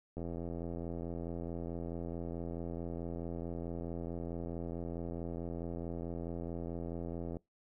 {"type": "click train", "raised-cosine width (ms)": 2, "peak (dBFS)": -28, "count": 610, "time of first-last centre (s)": [0.17, 7.369], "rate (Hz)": 84.6, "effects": ["noise-tail reverb RT60 0.2 s tail -24 dB re dry"]}